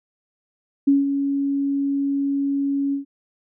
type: tone with ADSR envelope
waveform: sine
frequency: 278.8 Hz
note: C#4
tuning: 10 cents sharp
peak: -11 dBFS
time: 0.87-3.05 s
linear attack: 10 ms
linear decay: 170 ms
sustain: -8 dB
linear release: 120 ms
effects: none